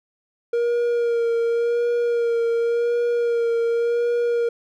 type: tone with vibrato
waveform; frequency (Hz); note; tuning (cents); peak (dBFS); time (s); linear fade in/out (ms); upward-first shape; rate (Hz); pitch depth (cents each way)
triangle; 470.3; A#4; +15; -16; 0.53-4.49; 5; sine; 0.9; 23
effects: none